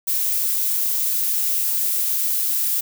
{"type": "noise", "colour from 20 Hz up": "violet", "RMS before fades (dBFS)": -21, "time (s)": [0.07, 2.81], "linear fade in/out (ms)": 10, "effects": []}